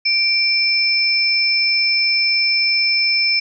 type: tone pair together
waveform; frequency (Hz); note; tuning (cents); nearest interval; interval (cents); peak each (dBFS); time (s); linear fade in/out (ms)
sine; 2349 / 5266; D7 / E8; 0 / -3; octave + major second; 1397; -17 / -16; 0.05-3.4; 10
effects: none